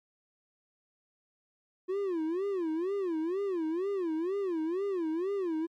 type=tone with vibrato; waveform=triangle; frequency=356 Hz; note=F4; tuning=33 cents sharp; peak=-27 dBFS; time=1.88-5.67 s; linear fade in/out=20 ms; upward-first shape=sine; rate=2.1 Hz; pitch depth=220 cents each way; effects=MP3 64 kbps